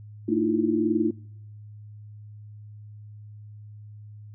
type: tone cluster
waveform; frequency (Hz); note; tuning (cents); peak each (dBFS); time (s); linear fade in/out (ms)
sine; 224.4 / 304.9 / 324 / 346; A3 / D#4 / E4 / F4; +34 / -35 / -30 / -16; -26; 0.28-1.11; 10
effects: noise-tail reverb RT60 0.8 s tail -25 dB re dry + added 105 Hz sine -41 dBFS peak until 4.34 s